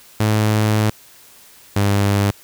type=tone pair in turn; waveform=sawtooth; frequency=107.3 / 100.76 Hz; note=A2 / G2; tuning=-43 / +48 cents; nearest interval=minor second; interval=109 cents; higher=first; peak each=-10 dBFS; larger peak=neither; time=0.2-0.9 / 1.76-2.31 s; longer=first; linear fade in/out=5 ms; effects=white hiss -46 dBFS RMS until 2.43 s